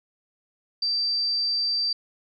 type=tone; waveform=sine; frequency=4675 Hz; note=D8; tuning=9 cents flat; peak=-22 dBFS; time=0.82-1.93 s; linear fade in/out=5 ms; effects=none